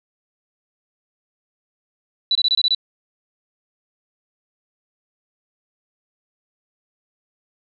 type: tone bursts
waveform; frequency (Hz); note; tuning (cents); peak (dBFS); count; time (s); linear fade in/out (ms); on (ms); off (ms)
sine; 3956; B7; +2; -14; 7; 2.31-2.748; 2; 42; 24
effects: none